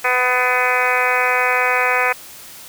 harmonic tone with a mistuned harmonic, 250.2 Hz, B3, 23 cents sharp, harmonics 2 / 3 / 4 / 5 / 6 / 7 / 8 / 9 / 10, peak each -23 / -23 / -23 / -23 / -23 / -23 / -23 / -23 / -23 dBFS, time 0.04-2.13 s, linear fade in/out 10 ms, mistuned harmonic 8, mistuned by +29 cents, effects white hiss -38 dBFS RMS until 2.68 s

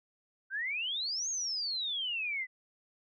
sine exponential two-way sweep, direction up then down, 1511 to 6645 to 1981 Hz, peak -32 dBFS, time 0.5-2.47 s, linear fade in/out 50 ms, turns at 1.29 s, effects none

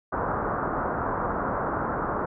white low-pass noise, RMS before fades -28 dBFS, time 0.12-2.26 s, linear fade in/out 10 ms, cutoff 1400 Hz, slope 48 dB/octave, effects none

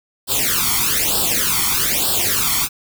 white noise with flanger, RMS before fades -18 dBFS, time 0.27-2.69 s, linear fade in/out 50 ms, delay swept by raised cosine 0.23 to 0.92 ms, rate 1.1 Hz, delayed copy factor +0.9, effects none

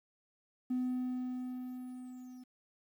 triangle tone with level ramp, 252.2 Hz, B3, 36 cents sharp, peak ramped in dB -27 to -46 dBFS, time 0.7-2.44 s, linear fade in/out 10 ms, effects tanh soft clip ceiling -27 dBFS + 11-bit

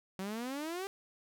sawtooth exponential sweep, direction up, 185 to 401.1 Hz, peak -33 dBFS, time 0.19-0.87 s, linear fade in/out 0 ms, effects none

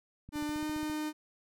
click train, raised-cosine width 5 ms, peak -35 dBFS, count 10, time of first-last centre 0.29-0.898 s, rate 14.8 Hz
45% pulse tone with pitch glide, 298 to 305.3 Hz, D4 to D#4, +25 to -33 cents, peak -33 dBFS, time 0.32-1.13 s, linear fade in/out 50 ms, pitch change +42 cents, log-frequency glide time 0.45-0.65 s
effects none

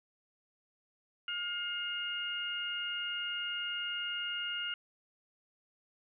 harmonic tone, 710 Hz, F5, 28 cents sharp, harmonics 2 / 3 / 4, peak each -39 / -46 / -36 dBFS, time 1.28-4.74 s, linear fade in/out 2 ms, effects none

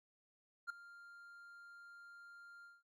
triangle tone with ADSR envelope, 1397 Hz, F6, in tune, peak -35 dBFS, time 0.67-2.83 s, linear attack 29 ms, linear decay 6 ms, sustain -18 dB, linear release 190 ms, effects none

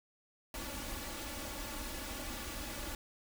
pink noise with comb filter, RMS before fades -42 dBFS, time 0.54-2.95 s, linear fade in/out 2 ms, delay 3.5 ms, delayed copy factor +0.8, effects none

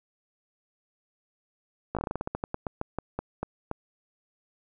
slowing click train, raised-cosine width 1 ms, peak -16 dBFS, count 19, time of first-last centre 1.95-3.714 s, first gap 17 ms, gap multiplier 1.18, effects none

